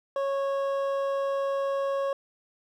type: tone pair together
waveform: triangle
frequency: 551 / 1101 Hz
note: C#5 / C#6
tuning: -11 / -12 cents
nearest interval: octave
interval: 1199 cents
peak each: -24 / -32 dBFS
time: 0.16-2.13 s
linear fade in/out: 2 ms
effects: none